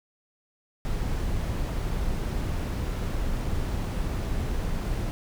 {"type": "noise", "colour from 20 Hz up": "brown", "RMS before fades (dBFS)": -28, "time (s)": [0.85, 5.11], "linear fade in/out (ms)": 0, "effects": []}